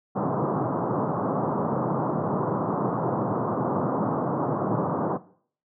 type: band-pass noise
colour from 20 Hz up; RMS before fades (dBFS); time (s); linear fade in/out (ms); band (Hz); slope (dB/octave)
pink; -26; 0.15-5.18; 20; 120 to 1200; 48
effects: noise-tail reverb RT60 0.5 s tail -17 dB re dry